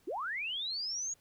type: linear sweep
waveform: sine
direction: up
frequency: 280.4 to 6750 Hz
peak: -34 dBFS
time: 0.07-1.14 s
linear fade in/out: 10 ms
effects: pink hiss -68 dBFS RMS until 1.2 s